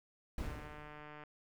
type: noise with exponential decay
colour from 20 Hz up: brown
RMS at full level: -37 dBFS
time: 0.38-1.21 s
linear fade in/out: 2 ms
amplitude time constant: 180 ms
type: click train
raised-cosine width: 0.5 ms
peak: -36 dBFS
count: 122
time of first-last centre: 0.43-1.237 s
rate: 150 Hz
effects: none